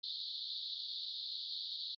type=band-pass noise; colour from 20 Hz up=white; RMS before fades=-43 dBFS; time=0.03-1.95 s; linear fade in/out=10 ms; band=3500 to 4500 Hz; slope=96 dB/octave; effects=AAC 48 kbps